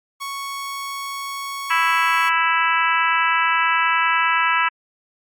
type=tone; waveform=sawtooth; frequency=1108.7 Hz; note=C#6; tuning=in tune; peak=-23 dBFS; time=0.2-2.3 s; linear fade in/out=20 ms
type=harmonic tone; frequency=329.6 Hz; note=E4; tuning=in tune; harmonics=3 / 4 / 5 / 6 / 7 / 8 / 9; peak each=-21 / -21 / -23 / -25 / -27 / -24 / -31 dBFS; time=1.7-4.69 s; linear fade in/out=10 ms
effects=Opus 48 kbps